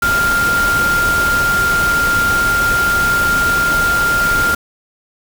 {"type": "tone in noise", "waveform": "sine", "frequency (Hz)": 1396.9, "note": "F6", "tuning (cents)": 0, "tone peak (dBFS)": -12, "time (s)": [0.02, 4.55], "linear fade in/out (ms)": 5, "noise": "pink", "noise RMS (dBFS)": -21, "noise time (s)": [0.02, 4.55], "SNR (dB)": 6, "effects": []}